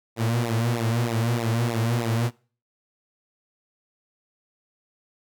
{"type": "tone with flanger", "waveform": "sawtooth", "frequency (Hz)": 116.3, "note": "A#2", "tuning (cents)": -4, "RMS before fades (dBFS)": -24, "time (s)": [0.16, 2.31], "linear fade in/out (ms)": 50, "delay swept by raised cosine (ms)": [0.63, 6.33], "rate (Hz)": 3.2, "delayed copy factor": -0.95, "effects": ["noise-tail reverb RT60 0.4 s tail -23 dB re dry"]}